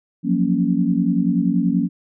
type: chord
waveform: sine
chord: Gb major seventh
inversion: third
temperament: equal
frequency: 174.61 / 185 / 233.1 / 277.2 Hz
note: F3 / Gb3 / Bb3 / Db4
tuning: 0 / 0 / 0 / 0 cents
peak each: -21 dBFS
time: 0.23-1.89 s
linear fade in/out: 50 ms
effects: none